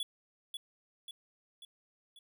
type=tone with echo; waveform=square; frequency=3400 Hz; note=G#7; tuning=40 cents sharp; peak=-34 dBFS; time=0-0.03 s; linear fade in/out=2 ms; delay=540 ms; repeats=4; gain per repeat=-5 dB; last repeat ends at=2.19 s; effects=none